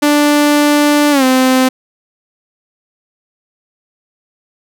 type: tone with pitch glide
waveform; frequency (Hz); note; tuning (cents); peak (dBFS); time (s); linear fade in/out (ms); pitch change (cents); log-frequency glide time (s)
sawtooth; 293.7 to 258.7; D4 to C4; 0 to -19; -4; 0.02-1.69; 10; -219; 1.11-1.24
effects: none